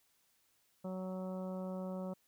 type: harmonic tone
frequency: 186.2 Hz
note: F#3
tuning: 11 cents sharp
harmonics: 1 / 2 / 3 / 4 / 5 / 6 / 7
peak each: -40 / -50 / -44 / -55 / -55 / -59 / -58 dBFS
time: 0.84-2.14 s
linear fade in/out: 10 ms
effects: white hiss -74 dBFS RMS until 2.27 s